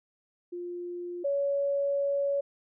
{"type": "tone pair in turn", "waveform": "sine", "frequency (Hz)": [351.6, 562], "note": ["F4", "C#5"], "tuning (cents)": [12, 24], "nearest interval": "minor sixth", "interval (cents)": 812, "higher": "second", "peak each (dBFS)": [-34, -25], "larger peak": "second", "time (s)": [[0.52, 1.24], [1.24, 2.41]], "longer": "second", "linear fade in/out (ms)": 10, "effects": []}